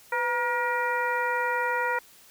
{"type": "harmonic tone with a mistuned harmonic", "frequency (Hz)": 475.6, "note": "A#4", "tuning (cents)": 35, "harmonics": [1, 2, 3, 4, 5], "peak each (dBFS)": [-31, -28, -30, -31, -37], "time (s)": [0.12, 1.99], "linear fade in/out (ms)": 5, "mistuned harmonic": 1, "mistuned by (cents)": 84, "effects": ["white hiss -54 dBFS RMS until 2.3 s"]}